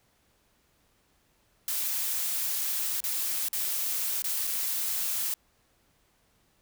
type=noise with dropouts; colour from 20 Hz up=blue; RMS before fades=-30 dBFS; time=1.68-5.34 s; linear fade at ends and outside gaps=1 ms; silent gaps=3.004-3.039 / 3.485-3.53 / 4.221-4.242 / 4.47-4.474 s; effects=pink hiss -68 dBFS RMS until 6.61 s